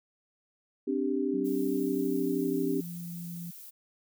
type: chord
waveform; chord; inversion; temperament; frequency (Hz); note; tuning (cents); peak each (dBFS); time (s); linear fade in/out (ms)
sine; C suspended second; none; just; 261.6 / 294.3 / 392.4; C4 / D4 / G4; 0 / +4 / +2; -31; 0.87-2.81; 10
type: tone with pitch glide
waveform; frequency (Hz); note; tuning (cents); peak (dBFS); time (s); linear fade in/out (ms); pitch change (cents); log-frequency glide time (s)
sine; 190.2 to 172.41; F#3 to F3; +48 to -22; -37; 1.33-3.51; 10; -170; 1.68-2.66
type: noise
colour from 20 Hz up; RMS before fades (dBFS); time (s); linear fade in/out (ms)
violet; -47; 1.44-3.71; 20
effects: none